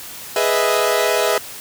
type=chord; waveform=sawtooth; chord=E major seventh; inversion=first; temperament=equal; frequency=415.3 / 493.9 / 622.3 / 659.3 Hz; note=G#4 / B4 / D#5 / E5; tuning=0 / 0 / 0 / 0 cents; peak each=-17 dBFS; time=0.36-1.38 s; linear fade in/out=2 ms; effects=white hiss -34 dBFS RMS until 1.6 s